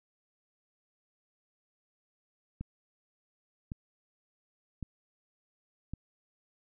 click train, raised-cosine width 5 ms, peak -25 dBFS, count 4, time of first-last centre 2.61-5.936 s, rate 0.902 Hz, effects none

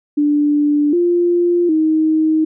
sine tone with pitch steps, 293.8 / 348.7 / 314.3 Hz, D4 / F4 / D#4, +1 / -3 / +18 cents, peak -11 dBFS, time 0.17-2.45 s, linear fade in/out 10 ms, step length 760 ms, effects none

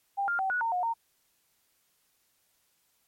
sine tone with pitch steps, 796 / 1400 / 767 / 1466 / 914 / 722 / 919 Hz, G5 / F6 / G5 / F#6 / A#5 / F#5 / A#5, +26 / +4 / -38 / -16 / -34 / -43 / -25 cents, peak -26 dBFS, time 0.17-0.94 s, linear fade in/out 20 ms, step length 110 ms, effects white hiss -71 dBFS RMS until 3.07 s + MP3 64 kbps

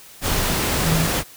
sine tone in noise, 161.9 Hz, E3, 31 cents flat, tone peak -18 dBFS, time 0.82-1.08 s, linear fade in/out 50 ms, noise pink, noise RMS -21 dBFS, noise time 0.21-1.24 s, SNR 0 dB, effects white hiss -44 dBFS RMS until 1.36 s

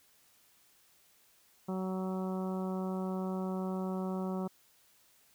harmonic tone, 187.4 Hz, F#3, 22 cents sharp, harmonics 1 / 2 / 3 / 4 / 5 / 6 / 7, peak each -34 / -40 / -44 / -46 / -48 / -50 / -51 dBFS, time 1.68-4.48 s, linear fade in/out 10 ms, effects white hiss -66 dBFS RMS until 5.34 s

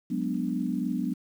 sine chord, G# half-diminished seventh, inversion third, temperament equal with one note detuned, 184.25 / 207.7 / 246.9 / 293.7 Hz, F#3 / G#3 / B3 / D4, -7 / 0 / 0 / 0 cents, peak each -32 / -33 / -30 / -33 dBFS, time 0.1-1.14 s, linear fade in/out 10 ms, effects 9-bit

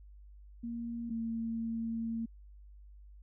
sine tone pair in turn, 234 / 227.6 Hz, A#3 / A#3, +7 / -41 cents, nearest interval unison, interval 48 cents, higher first, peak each -36 / -33 dBFS, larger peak second, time 0.63-1.1 / 1.1-2.26 s, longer second, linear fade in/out 10 ms, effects added 50 Hz sine -51 dBFS peak until 3.22 s

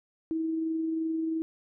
sine tone with amplitude modulation, 322.6 Hz, E4, 37 cents flat, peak -26 dBFS, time 0.31-1.42 s, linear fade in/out 0 ms, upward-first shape sine, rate 22.9 Hz, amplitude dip 25%, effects none

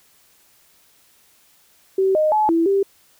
sine tone with pitch steps, 383.2 / 617 / 856 / 331.6 / 393.8 Hz, G4 / D#5 / A5 / E4 / G4, -39 / -15 / -48 / +10 / +8 cents, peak -14 dBFS, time 1.98-2.83 s, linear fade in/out 5 ms, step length 170 ms, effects white hiss -56 dBFS RMS until 3.19 s

